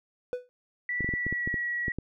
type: tone with exponential decay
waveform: triangle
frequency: 496.1 Hz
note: B4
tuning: 8 cents sharp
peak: -23 dBFS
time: 0.33-0.49 s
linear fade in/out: 0 ms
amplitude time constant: 33 ms
type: tone with pitch glide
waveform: sine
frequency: 1960 to 1923 Hz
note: B6 to B6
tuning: -14 to -47 cents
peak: -28 dBFS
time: 0.89-1.92 s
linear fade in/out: 2 ms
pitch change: -33 cents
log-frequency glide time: 1.1-1.52 s
type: clicks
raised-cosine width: 3 ms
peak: -20 dBFS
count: 10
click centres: 1.007 / 1.045 / 1.09 / 1.138 / 1.266 / 1.326 / 1.475 / 1.542 / 1.882 / 1.986 s
effects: none